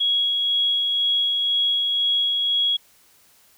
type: tone with tremolo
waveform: sine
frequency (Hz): 3322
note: G#7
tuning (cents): 0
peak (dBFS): -17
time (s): 0-2.77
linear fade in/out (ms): 10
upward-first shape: sine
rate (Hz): 2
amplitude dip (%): 25
effects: white hiss -56 dBFS RMS until 3.57 s

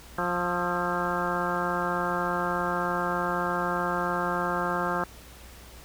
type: harmonic tone with a mistuned harmonic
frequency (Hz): 176.7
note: F3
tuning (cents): +21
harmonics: 1 / 2 / 3 / 4 / 5 / 6 / 7 / 8 / 9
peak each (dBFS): -34 / -34 / -34 / -34 / -34 / -34 / -34 / -34 / -34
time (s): 0.18-5.04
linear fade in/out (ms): 2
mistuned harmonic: 8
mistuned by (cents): -75
effects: added 60 Hz sine -49 dBFS peak until 5.84 s + pink hiss -49 dBFS RMS until 5.84 s

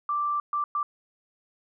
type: tone bursts at uneven times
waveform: sine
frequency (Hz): 1174.7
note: D6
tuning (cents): 0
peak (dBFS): -24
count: 3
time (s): 0.09-0.4 / 0.53-0.64 / 0.75-0.83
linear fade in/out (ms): 2
effects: none

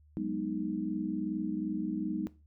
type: chord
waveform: sine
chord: G# minor seventh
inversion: third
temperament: equal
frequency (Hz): 185 / 207.7 / 246.9 / 311.1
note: F#3 / G#3 / B3 / D#4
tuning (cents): 0 / 0 / 0 / 0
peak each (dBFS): -37 / -36 / -39 / -35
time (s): 0.17-2.27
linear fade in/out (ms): 0
effects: noise-tail reverb RT60 0.3 s tail -18 dB re dry + added 75 Hz sine -58 dBFS peak until 2.46 s

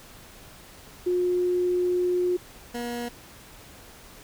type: tone pair in turn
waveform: sine / 20% pulse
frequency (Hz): 358.5 / 239.3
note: F4 / A#3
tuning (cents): +45 / +46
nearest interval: perfect fifth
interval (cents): 699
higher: first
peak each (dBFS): -21 / -25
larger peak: first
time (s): 1.06-2.37 / 2.74-3.09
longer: first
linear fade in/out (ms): 10
effects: pink hiss -48 dBFS RMS until 4.23 s

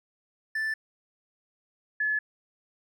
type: tone pair in turn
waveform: triangle / sine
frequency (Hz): 1760 / 1714.8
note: A6 / A6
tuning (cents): 0 / -45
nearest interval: unison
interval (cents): 45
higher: first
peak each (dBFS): -25 / -24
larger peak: second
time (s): 0.55-0.74 / 2-2.19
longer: neither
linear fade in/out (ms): 5
effects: none

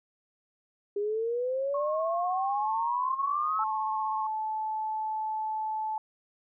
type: exponential sweep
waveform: sine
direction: up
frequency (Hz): 402.3 to 1325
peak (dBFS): -27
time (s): 0.96-3.64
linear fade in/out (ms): 5
type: tone with vibrato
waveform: sine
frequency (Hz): 1086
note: C#6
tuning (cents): -36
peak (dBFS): -32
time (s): 1.74-4.27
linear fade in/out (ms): 5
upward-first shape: triangle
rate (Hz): 16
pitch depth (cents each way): 31
type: tone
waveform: sine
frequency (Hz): 869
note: A5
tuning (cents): -22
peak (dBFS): -29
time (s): 3.59-5.98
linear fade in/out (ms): 2
effects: none

